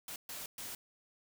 white noise bursts at uneven times, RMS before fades -44 dBFS, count 3, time 0.08-0.16 / 0.29-0.46 / 0.58-0.75 s, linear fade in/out 2 ms, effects none

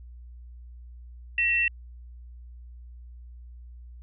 sine tone pair together, 1905 / 2696 Hz, A#6 / E7, +37 / +38 cents, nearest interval tritone, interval 601 cents, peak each -27 / -22 dBFS, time 1.38-1.68 s, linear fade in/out 2 ms, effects added 60 Hz sine -42 dBFS peak until 4.02 s

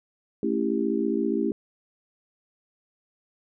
sine chord, A dominant seventh, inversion none, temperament just, 220 / 275 / 330 / 396 Hz, A3 / C#4 / E4 / G4, 0 / -14 / +2 / +18 cents, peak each -28 dBFS, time 0.43-1.52 s, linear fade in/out 2 ms, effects none

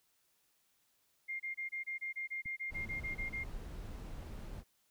sine tone bursts, 2117 Hz, C7, 20 cents sharp, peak -37 dBFS, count 15, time 1.28-3.444 s, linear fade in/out 20 ms, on 120 ms, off 26 ms
click, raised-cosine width 5 ms, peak -39 dBFS, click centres 2.458 s
brown noise, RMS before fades -45 dBFS, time 2.69-4.64 s, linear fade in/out 50 ms
effects white hiss -75 dBFS RMS until 4.9 s

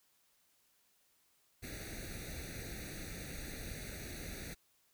pink noise with comb filter, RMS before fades -45 dBFS, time 1.62-4.55 s, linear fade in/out 20 ms, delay 0.48 ms, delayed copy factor +1, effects white hiss -73 dBFS RMS until 4.93 s

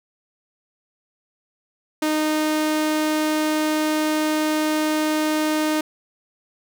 sawtooth tone, 308.2 Hz, D#4, 16 cents flat, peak -15 dBFS, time 2.02-5.81 s, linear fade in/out 5 ms, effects none

